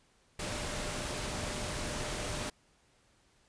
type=tone in noise; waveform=sine; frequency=599 Hz; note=D5; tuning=34 cents sharp; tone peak=-46 dBFS; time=0.39-2.5 s; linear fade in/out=5 ms; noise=pink; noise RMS=-37 dBFS; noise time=0.39-2.5 s; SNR=-12 dB; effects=pink hiss -68 dBFS RMS until 3.48 s + resampled to 22050 Hz